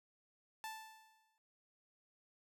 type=tone with exponential decay; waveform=sawtooth; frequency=880 Hz; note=A5; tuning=in tune; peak=-38 dBFS; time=0.64-1.38 s; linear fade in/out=0 ms; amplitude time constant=160 ms; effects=none